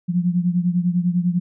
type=beating tone pair; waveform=sine; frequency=174.5 / 184.5 Hz; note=F3 / F#3; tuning=-1 / -5 cents; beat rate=10 Hz; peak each=-18 / -22 dBFS; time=0.08-1.4 s; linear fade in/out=20 ms; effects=none